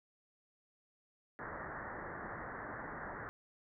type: low-pass noise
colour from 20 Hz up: white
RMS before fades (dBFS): -45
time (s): 1.39-3.29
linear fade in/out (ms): 0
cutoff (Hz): 1900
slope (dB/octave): 96
effects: none